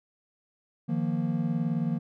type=chord; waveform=triangle; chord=Eb suspended second; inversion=none; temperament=equal; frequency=155.56 / 174.61 / 233.1 Hz; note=Eb3 / F3 / Bb3; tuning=0 / 0 / 0 cents; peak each=-28 dBFS; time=0.88-1.99 s; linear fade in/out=20 ms; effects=none